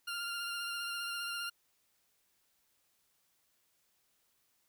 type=tone with vibrato; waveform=20% pulse; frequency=1396.9 Hz; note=F6; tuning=in tune; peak=-32 dBFS; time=0.07-1.5 s; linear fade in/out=10 ms; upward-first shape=sine; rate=15 Hz; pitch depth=20 cents each way; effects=white hiss -75 dBFS RMS until 4.68 s